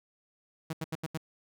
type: tone bursts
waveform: sawtooth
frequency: 160 Hz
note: D#3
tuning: 49 cents sharp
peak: -28 dBFS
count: 5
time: 0.7-1.175 s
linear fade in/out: 5 ms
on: 31 ms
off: 80 ms
effects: none